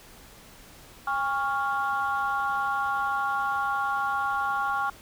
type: chord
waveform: sine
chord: Db major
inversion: second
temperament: equal with one note detuned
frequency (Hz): 811.6 / 1108.7 / 1396.9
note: Ab5 / Db6 / F6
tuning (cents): -40 / 0 / 0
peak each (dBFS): -28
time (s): 1.07-4.9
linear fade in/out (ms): 5
effects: tanh soft clip ceiling -18 dBFS + pink hiss -50 dBFS RMS until 5.01 s